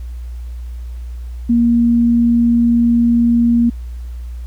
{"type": "tone", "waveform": "sine", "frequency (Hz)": 235.5, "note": "A#3", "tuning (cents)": 18, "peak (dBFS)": -9, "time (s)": [1.49, 3.7], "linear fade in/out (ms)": 10, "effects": ["added 60 Hz sine -24 dBFS peak until 4.46 s", "pink hiss -51 dBFS RMS until 4.46 s"]}